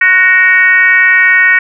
sine tone with frequency modulation, 1864.7 Hz, A#6, in tune, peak -4 dBFS, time 0.01-1.59 s, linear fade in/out 5 ms, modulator 386 Hz, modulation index 1, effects none

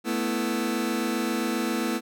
sawtooth chord, A suspended second, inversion none, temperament just, 220 / 247.5 / 330 Hz, A3 / B3 / E4, 0 / +4 / +2 cents, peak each -25 dBFS, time 0.04-2.01 s, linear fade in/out 50 ms, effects none

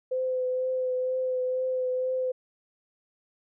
sine tone with vibrato, 511 Hz, C5, 41 cents flat, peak -25 dBFS, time 0.11-2.32 s, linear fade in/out 10 ms, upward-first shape triangle, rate 2.1 Hz, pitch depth 19 cents each way, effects none

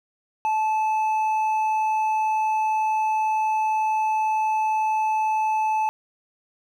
sine tone with hard clipping, 869 Hz, A5, 22 cents flat, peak -21 dBFS, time 0.45-5.89 s, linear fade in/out 0 ms, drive 4 dB, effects none

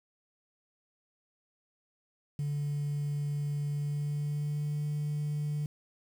sine tone with pitch glide, 145.2 to 148.59 Hz, D3 to D3, -19 to +21 cents, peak -28 dBFS, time 2.39-5.66 s, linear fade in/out 2 ms, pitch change +40 cents, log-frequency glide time 3.69-4.82 s, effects tanh soft clip ceiling -28 dBFS + 9-bit

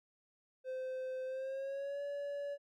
triangle tone with pitch glide, 517 to 570.3 Hz, C5 to C#5, -21 to +49 cents, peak -36 dBFS, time 0.64-2.58 s, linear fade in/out 50 ms, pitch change +170 cents, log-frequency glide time 1.25-2.02 s, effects none

